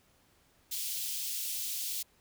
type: high-pass noise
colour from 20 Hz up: white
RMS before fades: -36 dBFS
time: 0.71-2.03 s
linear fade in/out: 10 ms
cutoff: 2900 Hz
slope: 24 dB/octave
effects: pink hiss -67 dBFS RMS until 2.2 s